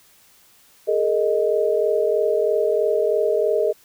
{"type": "chord", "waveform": "sine", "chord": "Ab suspended second", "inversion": "none", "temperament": "equal with one note detuned", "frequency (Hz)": [415.3, 458.4, 622.3], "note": ["Ab4", "Bb4", "Eb5"], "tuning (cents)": [0, -29, 0], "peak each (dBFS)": -21, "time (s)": [0.87, 3.73], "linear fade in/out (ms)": 20, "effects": ["white hiss -54 dBFS RMS until 3.84 s"]}